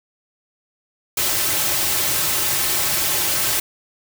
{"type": "noise with comb filter", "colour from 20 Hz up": "white", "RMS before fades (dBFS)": -20, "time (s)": [1.17, 3.6], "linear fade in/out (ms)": 5, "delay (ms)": 4.2, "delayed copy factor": -0.7, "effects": []}